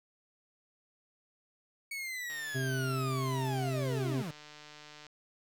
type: linear sweep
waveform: 40% pulse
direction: down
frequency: 2242 to 138.59 Hz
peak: -36 dBFS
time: 1.91-4.31 s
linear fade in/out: 5 ms
type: click train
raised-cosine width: 0.2 ms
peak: -33 dBFS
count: 416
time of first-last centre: 2.3-5.067 s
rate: 150 Hz
type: harmonic tone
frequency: 131.5 Hz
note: C3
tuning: 9 cents sharp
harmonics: 1 / 2 / 3 / 5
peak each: -32 / -40 / -39 / -46 dBFS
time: 2.54-4.23 s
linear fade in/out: 20 ms
effects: none